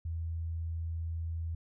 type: tone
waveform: sine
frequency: 82.41 Hz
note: E2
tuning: in tune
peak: -33 dBFS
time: 0.05-1.55 s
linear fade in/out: 5 ms
effects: none